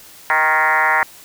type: tone with frequency modulation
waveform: sine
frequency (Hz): 1396.9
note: F6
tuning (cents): 0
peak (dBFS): -12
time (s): 0.3-1.03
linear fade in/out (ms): 0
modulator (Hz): 154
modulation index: 4.2
effects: white hiss -42 dBFS RMS until 1.24 s